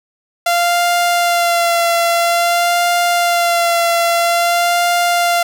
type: tone with vibrato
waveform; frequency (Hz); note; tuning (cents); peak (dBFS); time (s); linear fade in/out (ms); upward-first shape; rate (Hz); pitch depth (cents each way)
sawtooth; 690; F5; -21; -8; 0.46-5.43; 5; sine; 0.5; 22
effects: none